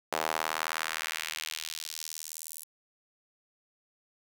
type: tone with high-pass filter sweep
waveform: sawtooth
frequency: 79.4 Hz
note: D#2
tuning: 36 cents sharp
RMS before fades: -36 dBFS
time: 0.12-2.64 s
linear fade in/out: 5 ms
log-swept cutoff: 640 to 10000 Hz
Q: 1.3
effects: 9-bit